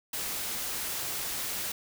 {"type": "noise", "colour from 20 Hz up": "white", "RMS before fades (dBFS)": -34, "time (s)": [0.13, 1.72], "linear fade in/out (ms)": 5, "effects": []}